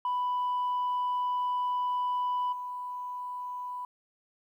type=tone with level steps; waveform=sine; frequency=991 Hz; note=B5; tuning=6 cents sharp; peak=-25 / -34 dBFS; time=0.05-3.85 s; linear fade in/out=2 ms; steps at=2.52 s; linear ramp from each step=10 ms; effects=tanh soft clip ceiling -25 dBFS + 11-bit